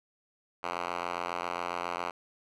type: tone with band-pass filter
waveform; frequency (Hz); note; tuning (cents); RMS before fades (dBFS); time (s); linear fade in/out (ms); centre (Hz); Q
5% pulse; 87.31; F2; 0; -35; 0.63-2.11; 10; 1400; 1.1
effects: none